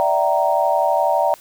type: chord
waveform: sine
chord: E half-diminished seventh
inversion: third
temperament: equal with one note detuned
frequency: 587.3 / 659.3 / 764.3 / 932.3 Hz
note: D5 / E5 / G5 / Bb5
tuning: 0 / 0 / -44 / 0 cents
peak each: -20 dBFS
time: 0-1.34 s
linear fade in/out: 0 ms
effects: white hiss -46 dBFS RMS until 1.4 s